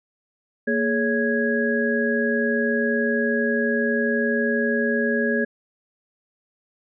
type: tone cluster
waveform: sine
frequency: 232.6 / 420.4 / 561 / 1658 Hz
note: A#3 / G#4 / C#5 / G#6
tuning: -4 / +21 / +21 / -3 cents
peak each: -23 / -25 / -27 / -24 dBFS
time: 0.67-5.45 s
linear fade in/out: 10 ms
effects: none